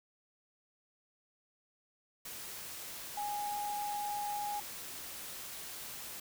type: tone in noise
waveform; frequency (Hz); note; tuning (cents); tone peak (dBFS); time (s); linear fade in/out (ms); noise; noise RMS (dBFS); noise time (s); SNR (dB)
sine; 825; G#5; -12; -35; 3.17-4.6; 5; white; -45; 2.25-6.2; +7
effects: none